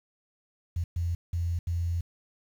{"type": "tone bursts at uneven times", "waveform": "sine", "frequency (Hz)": 85.6, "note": "F2", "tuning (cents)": -34, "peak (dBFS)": -26, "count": 4, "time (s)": [[0.76, 0.84], [0.96, 1.15], [1.33, 1.59], [1.67, 2.01]], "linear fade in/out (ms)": 5, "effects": ["9-bit"]}